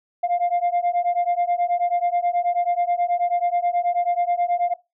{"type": "beating tone pair", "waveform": "sine", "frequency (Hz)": [697, 706.3], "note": ["F5", "F5"], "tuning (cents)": [-4, 19], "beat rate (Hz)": 9.3, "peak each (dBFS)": -20, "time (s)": [0.23, 4.74], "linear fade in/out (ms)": 10, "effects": ["noise-tail reverb RT60 0.2 s tail -18 dB re dry", "tanh soft clip ceiling -15 dBFS"]}